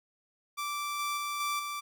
sawtooth tone with level steps, 1169 Hz, D6, 8 cents flat, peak -29 / -27 / -29 / -26 / -31 dBFS, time 0.57-1.81 s, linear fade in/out 20 ms, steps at 0.99 / 1.17 / 1.4 / 1.59 s, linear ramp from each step 5 ms, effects none

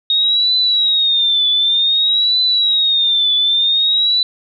sine tone with vibrato, 3729 Hz, A#7, in tune, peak -11 dBFS, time 0.1-4.23 s, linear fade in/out 2 ms, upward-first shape triangle, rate 0.54 Hz, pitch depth 130 cents each way, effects none

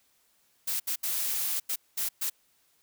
blue noise bursts at uneven times, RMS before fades -30 dBFS, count 6, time 0.67-0.8 / 0.87-0.96 / 1.03-1.6 / 1.69-1.76 / 1.97-2.09 / 2.21-2.3 s, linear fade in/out 10 ms, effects white hiss -68 dBFS RMS until 2.82 s

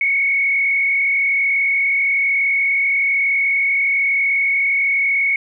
sine tone with frequency modulation, 2213 Hz, C#7, 3 cents flat, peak -14 dBFS, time 0.01-5.36 s, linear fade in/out 2 ms, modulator 41.1 Hz, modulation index 1, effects none

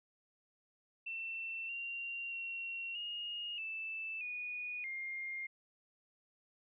sine tone with pitch steps, 2687 / 2764 / 2736 / 2858 / 2642 / 2464 / 2120 Hz, E7 / F7 / F7 / F7 / E7 / D#7 / C7, +33 / -19 / -36 / +39 / +3 / -17 / +22 cents, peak -39 dBFS, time 1.06-5.47 s, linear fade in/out 10 ms, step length 630 ms, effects none

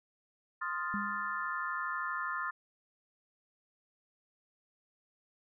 sine chord, F dominant seventh, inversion second, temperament equal, 1046.5 / 1244.5 / 1396.9 / 1760 Hz, C6 / Eb6 / F6 / A6, 0 / 0 / 0 / 0 cents, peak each -39 dBFS, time 0.61-2.51 s, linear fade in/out 10 ms
sine tone with exponential decay, 202.8 Hz, G#3, 41 cents flat, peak -33 dBFS, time 0.94-1.5 s, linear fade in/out 0 ms, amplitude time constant 120 ms
effects none

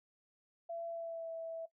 sine tone with pitch glide, 673 to 656.9 Hz, E5 to E5, +36 to -6 cents, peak -39 dBFS, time 0.69-1.66 s, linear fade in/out 10 ms, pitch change -42 cents, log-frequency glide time 0.87-1.31 s, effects noise-tail reverb RT60 0.1 s tail -19 dB re dry

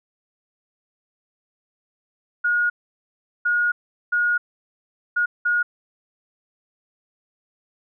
sine tone bursts at uneven times, 1440 Hz, F#6, 47 cents flat, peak -17 dBFS, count 5, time 2.44-2.7 / 3.45-3.72 / 4.12-4.38 / 5.16-5.26 / 5.45-5.63 s, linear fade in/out 10 ms, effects none

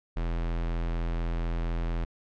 square tone, 42.1 Hz, E1, 37 cents sharp, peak -28 dBFS, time 0.16-2.05 s, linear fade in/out 10 ms, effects low-pass 3000 Hz 12 dB/octave

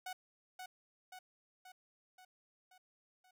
sawtooth tone with echo, 740 Hz, F#5, in tune, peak -38 dBFS, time 0.06-0.13 s, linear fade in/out 5 ms, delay 530 ms, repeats 6, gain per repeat -4 dB, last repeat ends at 3.31 s, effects none

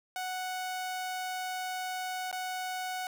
sawtooth tone with dropouts, 740 Hz, F#5, in tune, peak -30 dBFS, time 0.16-3.07 s, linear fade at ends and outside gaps 1 ms, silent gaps 2.314-2.327 s, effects none

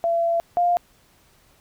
sine tone pair in turn, 676 / 701.7 Hz, E5 / F5, +43 / +8 cents, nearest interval minor second, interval 65 cents, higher second, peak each -18 / -16 dBFS, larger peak second, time 0.04-0.4 / 0.57-0.77 s, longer first, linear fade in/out 0 ms, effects pink hiss -58 dBFS RMS until 1.6 s

